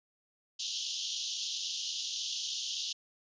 pink band-pass noise, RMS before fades -37 dBFS, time 0.59-2.93 s, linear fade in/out 10 ms, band 2900 to 6700 Hz, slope 96 dB/octave, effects resampled to 16000 Hz

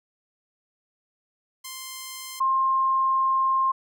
5% pulse / sine tone pair in turn, 1046.5 / 1060.5 Hz, C6 / C6, 0 / +23 cents, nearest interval unison, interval 23 cents, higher second, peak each -23 / -19 dBFS, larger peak second, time 1.64-2.4 / 2.4-3.72 s, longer second, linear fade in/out 10 ms, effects none

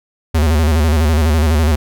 square tone with vibrato, 77.78 Hz, D#2, in tune, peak -11 dBFS, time 0.34-1.76 s, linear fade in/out 10 ms, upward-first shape square, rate 12 Hz, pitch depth 84 cents each way, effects none

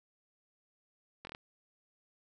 slowing click train, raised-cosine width 0.3 ms, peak -28 dBFS, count 5, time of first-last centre 1.25-1.349 s, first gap 21 ms, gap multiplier 1.11, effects none

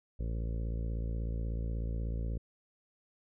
harmonic tone, 56.4 Hz, A1, 44 cents sharp, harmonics 1 / 2 / 3 / 4 / 5 / 6 / 7 / 8 / 9 / 10, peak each -33 / -40 / -45 / -49 / -52 / -55 / -56 / -53 / -54 / -58 dBFS, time 0.19-2.38 s, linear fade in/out 10 ms, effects none

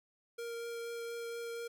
square tone with vibrato, 466.6 Hz, A#4, 2 cents sharp, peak -40 dBFS, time 0.38-1.68 s, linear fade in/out 10 ms, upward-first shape triangle, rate 4.2 Hz, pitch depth 9 cents each way, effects none

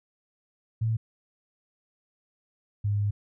sine tone pair in turn, 112.1 / 102.62 Hz, A2 / G#2, +33 / -20 cents, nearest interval major second, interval 153 cents, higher first, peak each -23 dBFS, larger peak neither, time 0.81-0.97 / 2.84-3.11 s, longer second, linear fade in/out 10 ms, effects none

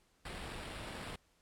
pink noise with sample-and-hold, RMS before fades -45 dBFS, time 0.25-1.16 s, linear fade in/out 5 ms, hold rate 6300 Hz, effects pink hiss -72 dBFS RMS until 1.41 s + low-pass 11000 Hz 12 dB/octave

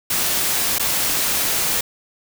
white noise with dropouts, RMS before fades -20 dBFS, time 0.1-1.81 s, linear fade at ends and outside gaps 5 ms, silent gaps 0.785-0.795 s, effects none

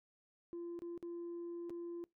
sine tone with dropouts, 343.3 Hz, F4, 30 cents flat, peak -40 dBFS, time 0.53-2.04 s, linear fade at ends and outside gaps 0 ms, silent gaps 0.791-0.82 / 0.977-1.027 / 1.696-1.704 s, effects noise-tail reverb RT60 0.2 s tail -25 dB re dry + tanh soft clip ceiling -40 dBFS

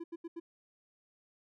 triangle tone bursts, 336.1 Hz, E4, 34 cents sharp, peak -37 dBFS, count 4, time 0-0.4 s, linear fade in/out 10 ms, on 40 ms, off 80 ms, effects none

